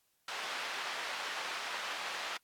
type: band-pass noise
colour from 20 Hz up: pink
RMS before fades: -40 dBFS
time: 0.28-2.37 s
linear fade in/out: 2 ms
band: 980 to 3900 Hz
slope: 12 dB/octave
effects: white hiss -75 dBFS RMS until 2.43 s + AAC 64 kbps